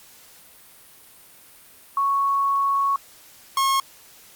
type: tone pair in turn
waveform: sine / 45% pulse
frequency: 1108.7 / 1084.6 Hz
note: C#6 / C#6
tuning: 0 / -38 cents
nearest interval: unison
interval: 38 cents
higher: first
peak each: -18 dBFS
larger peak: neither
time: 1.97-2.96 / 3.57-3.8 s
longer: first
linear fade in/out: 2 ms
effects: white hiss -49 dBFS RMS until 4.35 s + Opus 48 kbps